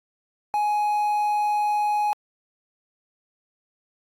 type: tone with quantisation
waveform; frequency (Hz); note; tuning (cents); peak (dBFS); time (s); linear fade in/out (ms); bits
triangle; 836; G#5; +11; -18; 0.54-2.13; 0; 8
effects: AAC 64 kbps